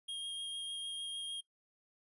square tone with vibrato, 3238 Hz, G#7, 45 cents flat, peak -39 dBFS, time 0.08-1.41 s, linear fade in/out 10 ms, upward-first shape triangle, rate 6.6 Hz, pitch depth 10 cents each way, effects noise-tail reverb RT60 0.1 s tail -19 dB re dry + resampled to 24000 Hz

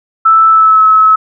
sine tone with pitch glide, 1318.5 to 1292.1 Hz, E6 to E6, 0 to -35 cents, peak -3 dBFS, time 0.25-1.16 s, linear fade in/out 10 ms, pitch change -35 cents, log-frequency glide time 0.49-0.83 s, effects none

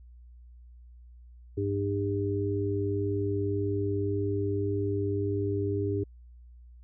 harmonic tone, 100.2 Hz, G2, 38 cents sharp, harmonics 1 / 3 / 4, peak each -30 / -33 / -30 dBFS, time 1.57-6.04 s, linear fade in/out 10 ms, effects added 60 Hz sine -48 dBFS peak until 6.83 s

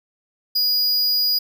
square tone, 4900 Hz, D#8, 27 cents flat, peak -17 dBFS, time 0.55-1.39 s, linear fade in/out 10 ms, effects none

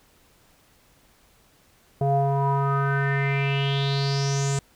square tone with low-pass filter sweep, 138.8 Hz, C#3, 3 cents sharp, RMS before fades -23 dBFS, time 2.01-4.59 s, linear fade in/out 2 ms, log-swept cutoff 610 to 7700 Hz, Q 6.4, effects pink hiss -59 dBFS RMS until 4.75 s

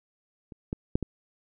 clicks, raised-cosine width 3 ms, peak -30 / -17 / -10 / -17 dBFS, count 4, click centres 0.522 / 0.729 / 0.955 / 1.027 s, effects none

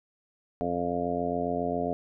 harmonic tone, 87.31 Hz, F2, in tune, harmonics 1 / 2 / 3 / 4 / 5 / 6 / 7 / 8, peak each -43 / -37 / -33 / -40 / -33 / -39 / -34 / -32 dBFS, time 0.61-1.93 s, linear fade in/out 0 ms, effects none

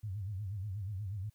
sine tone with vibrato, 99.6 Hz, G2, 28 cents sharp, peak -36 dBFS, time 0.03-1.3 s, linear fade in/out 10 ms, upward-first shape sine, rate 8.3 Hz, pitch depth 150 cents each way, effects white hiss -75 dBFS RMS until 1.34 s

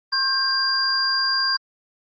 sine tone cluster, 1074 / 1587 / 4786 Hz, C6 / G6 / D8, +45 / +21 / +32 cents, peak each -27 / -25 / -20 dBFS, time 0.12-1.57 s, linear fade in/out 10 ms, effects Opus 24 kbps

